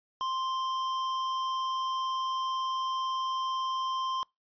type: tone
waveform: square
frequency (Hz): 1047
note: C6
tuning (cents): +1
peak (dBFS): -30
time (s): 0.21-4.23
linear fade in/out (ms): 0
effects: noise-tail reverb RT60 0.2 s tail -26 dB re dry + resampled to 11025 Hz